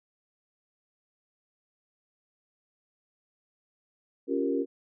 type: chord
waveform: sine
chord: G half-diminished seventh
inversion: second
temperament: equal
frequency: 277.2 / 349.2 / 392 / 466.2 Hz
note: Db4 / F4 / G4 / Bb4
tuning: 0 / 0 / 0 / 0 cents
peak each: -29 / -32 / -32 / -31 dBFS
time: 4.27-4.66 s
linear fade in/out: 50 ms
effects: none